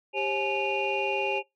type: tone cluster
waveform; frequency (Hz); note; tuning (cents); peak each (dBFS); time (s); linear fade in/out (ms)
sine; 395.5 / 539 / 845 / 2444 / 2771; G4 / C#5 / G#5 / D#7 / F7; +15 / -49 / +30 / -32 / -14; -31; 0.13-1.43; 50
effects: noise-tail reverb RT60 0.2 s tail -23 dB re dry + tanh soft clip ceiling -17 dBFS